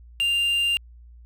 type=tone with quantisation; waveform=triangle; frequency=2794 Hz; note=F7; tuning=in tune; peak=-18 dBFS; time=0.2-0.77 s; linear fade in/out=0 ms; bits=7; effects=added 59 Hz sine -44 dBFS peak until 1.25 s